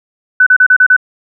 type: tone bursts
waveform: sine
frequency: 1500 Hz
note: F#6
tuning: 23 cents sharp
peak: -3 dBFS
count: 6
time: 0.4-0.965 s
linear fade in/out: 5 ms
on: 65 ms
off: 35 ms
effects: none